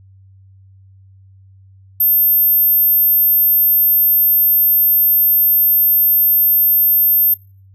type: tone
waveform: sine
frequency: 13290 Hz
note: G#9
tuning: in tune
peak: -10 dBFS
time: 2-7.34 s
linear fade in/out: 5 ms
effects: noise-tail reverb RT60 0.4 s tail -21 dB re dry + added 96 Hz sine -42 dBFS peak until 7.74 s